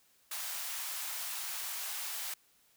white high-pass noise, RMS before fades -39 dBFS, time 0.31-2.34 s, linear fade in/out 5 ms, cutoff 710 Hz, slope 24 dB/octave, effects white hiss -68 dBFS RMS until 2.76 s

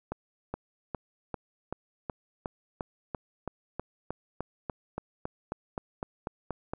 accelerating click train, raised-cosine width 1 ms, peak -19 dBFS, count 22, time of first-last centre 0.12-6.735 s, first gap 420 ms, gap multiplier 0.97, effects none

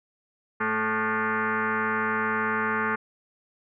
sine tone with frequency modulation, 107.5 Hz, A2, 40 cents flat, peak -23 dBFS, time 0.6-2.96 s, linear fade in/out 10 ms, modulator 328 Hz, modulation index 5.3, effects none

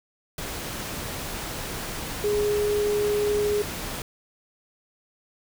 sine tone in noise, 415.3 Hz, G#4, in tune, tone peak -21 dBFS, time 2.24-3.62 s, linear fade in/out 2 ms, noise pink, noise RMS -33 dBFS, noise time 0.38-4.02 s, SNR +9 dB, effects none

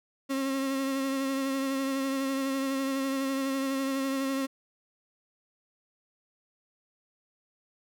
35% pulse tone with vibrato, 270 Hz, C#4, 45 cents flat, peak -26 dBFS, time 0.29-4.47 s, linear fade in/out 20 ms, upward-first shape sine, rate 12 Hz, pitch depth 24 cents each way, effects none

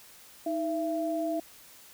sine tone pair together, 315.7 / 671 Hz, D#4 / E5, +25 / +31 cents, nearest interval octave + minor second, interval 1306 cents, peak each -31 / -30 dBFS, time 0.46-1.4 s, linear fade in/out 5 ms, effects white hiss -53 dBFS RMS until 1.93 s

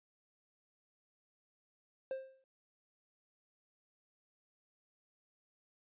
triangle tone with exponential decay, 529 Hz, C5, 19 cents sharp, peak -32 dBFS, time 2.11-2.44 s, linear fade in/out 1 ms, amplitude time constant 71 ms, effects resampled to 8000 Hz

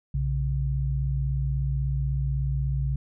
sine tone pair together, 60.87 / 137.2 Hz, B1 / C#3, -24 / -17 cents, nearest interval octave + major second, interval 1407 cents, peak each -26 / -26 dBFS, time 0.14-2.96 s, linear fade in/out 5 ms, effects none

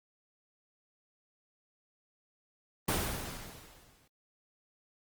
pink noise with exponential decay, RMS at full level -28 dBFS, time 2.88-4.08 s, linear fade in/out 5 ms, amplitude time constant 260 ms, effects Opus 24 kbps

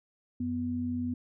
sine tone pair together, 92.48 / 246.9 Hz, F#2 / B3, 0 / 0 cents, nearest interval octave + perfect fourth, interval 1700 cents, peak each -37 / -30 dBFS, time 0.4-1.14 s, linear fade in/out 5 ms, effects none

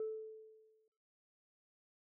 sine tone with exponential decay, 437.6 Hz, A4, 9 cents flat, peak -34 dBFS, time 0-0.88 s, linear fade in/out 2 ms, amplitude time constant 190 ms, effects noise-tail reverb RT60 0.8 s tail -22 dB re dry + tanh soft clip ceiling -33 dBFS

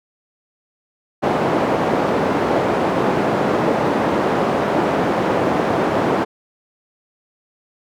white band-pass noise, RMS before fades -18 dBFS, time 1.22-6.25 s, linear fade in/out 20 ms, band 170 to 680 Hz, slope 12 dB/octave, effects none

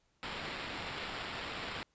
white noise with sample-and-hold, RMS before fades -41 dBFS, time 0.23-1.83 s, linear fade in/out 0 ms, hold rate 6300 Hz, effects pink hiss -75 dBFS RMS until 1.94 s + resampled to 16000 Hz

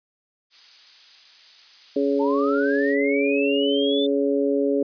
violet noise, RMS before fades -35 dBFS, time 0.5-2.96 s, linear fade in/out 50 ms
harmonic tone, 140 Hz, C#3, 18 cents sharp, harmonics 2 / 3 / 4, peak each -22 / -22 / -25 dBFS, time 1.96-4.83 s, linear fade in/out 5 ms
sine linear sweep, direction up, 854 to 3575 Hz, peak -26 dBFS, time 2.19-4.07 s, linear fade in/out 20 ms
effects resampled to 11025 Hz

